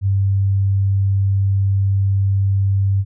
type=tone; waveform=sine; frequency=98 Hz; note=G2; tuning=in tune; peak=-13 dBFS; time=0.01-3.05 s; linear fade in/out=50 ms; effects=none